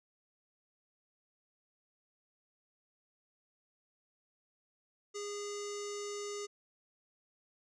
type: tone with low-pass filter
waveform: square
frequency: 410 Hz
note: G#4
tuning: 22 cents flat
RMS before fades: -41 dBFS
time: 5.14-6.47 s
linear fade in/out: 20 ms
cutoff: 6600 Hz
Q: 6.5
effects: none